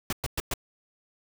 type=noise bursts; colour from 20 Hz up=pink; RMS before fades=-29 dBFS; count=4; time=0.1-0.538 s; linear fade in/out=2 ms; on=27 ms; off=110 ms; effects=none